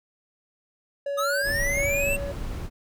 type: tone with tremolo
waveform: triangle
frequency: 564 Hz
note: C#5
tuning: 30 cents sharp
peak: -24 dBFS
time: 1.06-2.32 s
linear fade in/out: 5 ms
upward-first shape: square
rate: 1.4 Hz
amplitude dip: 45%
type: linear sweep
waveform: square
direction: up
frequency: 1228 to 2737 Hz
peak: -25 dBFS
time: 1.17-2.17 s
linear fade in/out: 20 ms
type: noise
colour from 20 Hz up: brown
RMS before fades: -31 dBFS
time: 1.43-2.7 s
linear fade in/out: 50 ms
effects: none